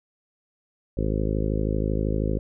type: harmonic tone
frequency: 52.8 Hz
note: G#1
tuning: 29 cents sharp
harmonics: 1 / 2 / 3 / 4 / 5 / 6 / 7 / 8 / 9 / 10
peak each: -26 / -29 / -31 / -32 / -33 / -34 / -34 / -35 / -36 / -36 dBFS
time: 0.97-2.39 s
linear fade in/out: 5 ms
effects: none